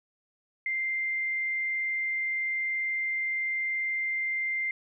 sine tone, 2093 Hz, C7, in tune, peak -27 dBFS, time 0.66-4.71 s, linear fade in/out 2 ms, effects none

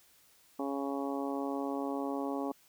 harmonic tone, 138.9 Hz, C#3, 4 cents sharp, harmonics 2 / 3 / 4 / 5 / 6 / 7 / 8, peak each -35 / -40 / -41 / -43 / -42 / -48 / -45 dBFS, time 0.59-2.52 s, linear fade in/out 5 ms, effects white hiss -64 dBFS RMS until 2.68 s

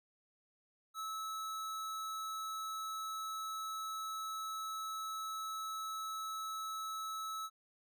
square tone, 1300 Hz, E6, 24 cents flat, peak -40 dBFS, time 0.94-7.5 s, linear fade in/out 50 ms, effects none

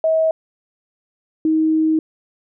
sine tone pair in turn, 641 / 315.8 Hz, E5 / D#4, -49 / +26 cents, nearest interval octave, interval 1225 cents, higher first, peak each -13 dBFS, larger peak neither, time 0.04-0.31 / 1.45-1.99 s, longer second, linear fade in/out 2 ms, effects none

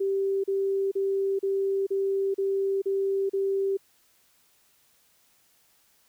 sine tone bursts, 390.8 Hz, G4, 5 cents flat, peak -23 dBFS, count 8, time 0-3.772 s, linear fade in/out 10 ms, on 440 ms, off 36 ms, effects white hiss -64 dBFS RMS until 6.08 s

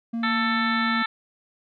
triangle tone, 230.7 Hz, A#3, 18 cents flat, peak -23 dBFS, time 0.13-1.03 s, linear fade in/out 10 ms
harmonic tone, 443.1 Hz, A4, 12 cents sharp, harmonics 2 / 3 / 4 / 5 / 6 / 7 / 8 / 9, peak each -32 / -26 / -27 / -31 / -42 / -42 / -35 / -35 dBFS, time 0.23-1.06 s, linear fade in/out 5 ms
effects none

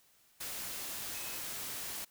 sine tone in noise, 2565 Hz, E7, 48 cents flat, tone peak -50 dBFS, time 1.14-1.38 s, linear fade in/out 10 ms, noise white, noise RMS -41 dBFS, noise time 0.4-2.05 s, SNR -12 dB, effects white hiss -67 dBFS RMS until 2.1 s

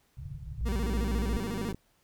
white low-pass noise, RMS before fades -40 dBFS, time 0.17-0.83 s, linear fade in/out 5 ms, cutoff 160 Hz, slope 96 dB/octave
sine tone, 58.5 Hz, A#1, 7 cents sharp, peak -28 dBFS, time 0.61-1.37 s, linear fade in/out 0 ms
30% pulse tone with vibrato, 212.1 Hz, G#3, 37 cents sharp, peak -30 dBFS, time 0.65-1.73 s, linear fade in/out 20 ms, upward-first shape square, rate 14 Hz, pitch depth 170 cents each way
click train, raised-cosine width 3 ms, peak -25 dBFS, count 49, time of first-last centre 0.84-1.746 s, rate 53 Hz
effects pink hiss -69 dBFS RMS until 2.03 s

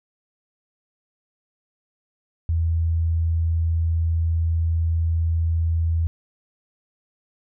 sine tone, 82.41 Hz, E2, in tune, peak -18 dBFS, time 2.49-6.07 s, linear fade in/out 0 ms, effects none

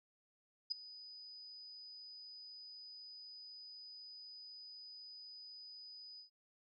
sine tone with ADSR envelope, 4978 Hz, D#8, in tune, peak -32 dBFS, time 0.7-6.3 s, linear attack 17 ms, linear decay 8 ms, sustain -19 dB, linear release 110 ms, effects none

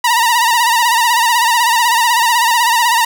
sawtooth tone with vibrato, 941 Hz, A#5, 16 cents sharp, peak -6 dBFS, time 0.04-3.05 s, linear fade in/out 5 ms, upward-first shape sine, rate 16 Hz, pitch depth 79 cents each way, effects none

